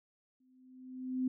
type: tone with exponential growth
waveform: sine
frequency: 256.7 Hz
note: C4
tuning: 33 cents flat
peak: -28 dBFS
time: 0.4-1.28 s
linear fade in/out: 5 ms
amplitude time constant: 190 ms
effects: none